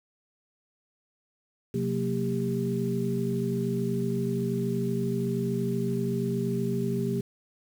sine tone cluster, 129 / 181.9 / 230.1 / 398 Hz, C3 / F#3 / A#3 / G4, -24 / -29 / -22 / +26 cents, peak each -31 dBFS, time 1.74-7.21 s, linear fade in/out 5 ms, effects 8-bit

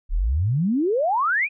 sine exponential sweep, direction up, 32.7 to 2556 Hz, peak -18 dBFS, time 0.09-1.49 s, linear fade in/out 50 ms, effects none

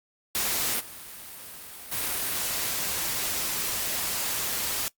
white noise with level steps, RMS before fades -27 / -42 / -29 dBFS, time 0.35-4.88 s, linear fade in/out 0 ms, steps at 0.79 / 1.91 s, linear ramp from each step 20 ms, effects noise-tail reverb RT60 0.1 s tail -21 dB re dry + Opus 48 kbps

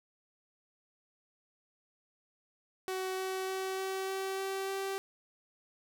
sawtooth tone with pitch steps, 375.6 / 377.8 / 380 / 382.2 / 384.4 / 386.6 / 388.8 Hz, F#4 / F#4 / F#4 / G4 / G4 / G4 / G4, +26 / +36 / +46 / -44 / -34 / -24 / -14 cents, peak -30 dBFS, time 2.88-4.98 s, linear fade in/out 0 ms, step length 300 ms, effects none

